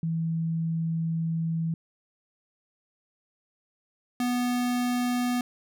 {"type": "tone pair in turn", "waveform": ["sine", "square"], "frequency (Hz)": [163.7, 245.8], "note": ["E3", "B3"], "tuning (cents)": [-12, -8], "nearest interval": "perfect fifth", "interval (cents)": 704, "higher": "second", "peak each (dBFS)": -25, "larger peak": "neither", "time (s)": [[0.03, 1.74], [4.2, 5.41]], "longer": "first", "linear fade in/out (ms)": 2, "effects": []}